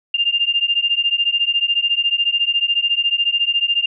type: beating tone pair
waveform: sine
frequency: 2794 / 2808 Hz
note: F7 / F7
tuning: 0 / +9 cents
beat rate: 14 Hz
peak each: -18 dBFS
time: 0.14-3.86 s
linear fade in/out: 5 ms
effects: none